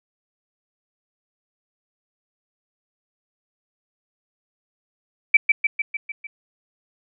sine tone with echo, 2320 Hz, D7, 22 cents flat, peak -7 dBFS, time 5.34-5.37 s, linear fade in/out 5 ms, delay 150 ms, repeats 6, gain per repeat -4 dB, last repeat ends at 6.27 s, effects none

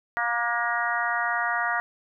harmonic tone with a mistuned harmonic, 235.9 Hz, A#3, 21 cents sharp, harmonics 3 / 4 / 5 / 6 / 7 / 8, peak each -30 / -32 / -31 / -29 / -33 / -29 dBFS, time 0.17-1.8 s, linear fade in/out 0 ms, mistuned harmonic 6, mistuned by +25 cents, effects none

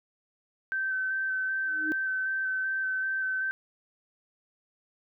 sine tone with vibrato, 1541 Hz, G6, 30 cents flat, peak -27 dBFS, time 0.72-3.51 s, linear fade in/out 0 ms, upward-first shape square, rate 2.6 Hz, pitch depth 13 cents each way
sine tone with exponential growth, 311.1 Hz, D#4, in tune, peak -26 dBFS, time 1.63-1.92 s, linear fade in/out 0 ms, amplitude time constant 61 ms
effects none

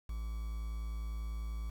triangle tone with quantisation, 55.1 Hz, A1, 3 cents sharp, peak -34 dBFS, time 0.09-1.7 s, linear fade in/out 5 ms, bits 9, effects none

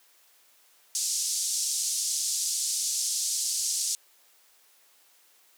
pink band-pass noise, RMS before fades -29 dBFS, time 0.95-3.95 s, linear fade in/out 0 ms, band 5300 to 9200 Hz, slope 24 dB/octave, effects white hiss -61 dBFS RMS until 5.57 s + high-pass 400 Hz 12 dB/octave

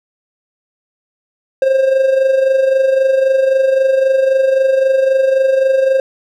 triangle tone with amplitude modulation, 532 Hz, C5, 29 cents sharp, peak -5 dBFS, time 1.62-6 s, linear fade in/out 2 ms, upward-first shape sine, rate 23.8 Hz, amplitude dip 55%, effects none

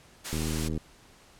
white high-pass noise, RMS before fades -35 dBFS, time 0.24-0.69 s, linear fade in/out 20 ms, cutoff 190 Hz, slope 24 dB/octave
click train, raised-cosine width 3 ms, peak -20 dBFS, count 36, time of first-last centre 0.33-0.776 s, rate 78.5 Hz
effects pink hiss -56 dBFS RMS until 1.39 s + low-pass 10000 Hz 12 dB/octave

